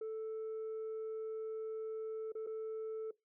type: tone with dropouts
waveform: sine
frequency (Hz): 440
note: A4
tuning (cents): 0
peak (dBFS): -36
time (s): 0.01-3.11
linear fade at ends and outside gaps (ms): 5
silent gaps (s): 2.321-2.351 / 2.465-2.47
effects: noise-tail reverb RT60 0.2 s tail -22 dB re dry + tanh soft clip ceiling -38 dBFS